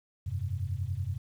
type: chord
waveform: sine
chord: F suspended second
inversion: none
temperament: equal with one note detuned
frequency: 87.31 / 98 / 130.06 Hz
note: F2 / G2 / C3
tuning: 0 / 0 / -10 cents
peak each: -35 / -33 / -37 dBFS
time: 0.26-1.18 s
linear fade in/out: 10 ms
effects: 10-bit